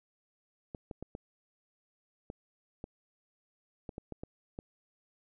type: clicks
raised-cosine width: 2 ms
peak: -27 dBFS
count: 11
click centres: 0.748 / 0.912 / 1.026 / 1.151 / 2.301 / 2.841 / 3.892 / 3.981 / 4.123 / 4.235 / 4.589 s
effects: none